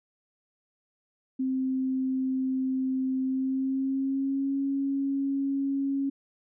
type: tone with pitch glide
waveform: sine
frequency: 261.6 to 275.2 Hz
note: C4 to C#4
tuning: 0 to -12 cents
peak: -25 dBFS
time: 1.39-6.1 s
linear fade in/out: 10 ms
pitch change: +88 cents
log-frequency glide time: 3.23-4.58 s
effects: none